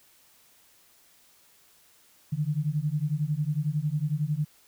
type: beating tone pair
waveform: sine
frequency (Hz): 144.8 / 155.8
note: D3 / D#3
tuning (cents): -24 / +3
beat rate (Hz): 11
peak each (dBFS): -28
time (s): 2.32-4.45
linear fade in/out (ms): 10
effects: white hiss -60 dBFS RMS until 4.67 s